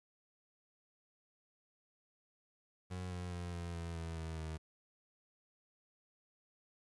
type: tone with pitch steps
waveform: 30% pulse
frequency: 91.1 / 89.33 / 87.59 / 85.89 / 84.22 / 82.58 / 80.97 / 79.4 Hz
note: F#2 / F2 / F2 / F2 / E2 / E2 / E2 / D#2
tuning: -26 / +40 / +6 / -28 / +38 / +4 / -30 / +36 cents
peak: -38 dBFS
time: 2.9-4.58 s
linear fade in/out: 20 ms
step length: 210 ms
effects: resampled to 24000 Hz + 12-bit